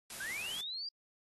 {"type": "noise", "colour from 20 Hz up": "white", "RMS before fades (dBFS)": -45, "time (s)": [0.1, 0.61], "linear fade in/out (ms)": 2}
{"type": "linear sweep", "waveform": "sine", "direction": "up", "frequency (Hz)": [1493, 4847], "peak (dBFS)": -38, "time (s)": [0.2, 0.89], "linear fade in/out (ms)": 5}
{"effects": ["AAC 32 kbps"]}